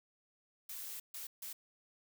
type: noise bursts at uneven times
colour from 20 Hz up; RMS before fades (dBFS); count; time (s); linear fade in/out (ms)
blue; -45; 3; 0.69-1 / 1.14-1.27 / 1.42-1.53; 5
effects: none